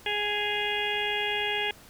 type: harmonic tone with a mistuned harmonic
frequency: 415.3 Hz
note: G#4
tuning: in tune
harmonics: 1 / 2 / 4 / 5 / 6 / 7 / 8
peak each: -34 / -34 / -34 / -34 / -34 / -34 / -34 dBFS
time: 0.06-1.71 s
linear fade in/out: 2 ms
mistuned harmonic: 7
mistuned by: -42 cents
effects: pink hiss -52 dBFS RMS until 1.89 s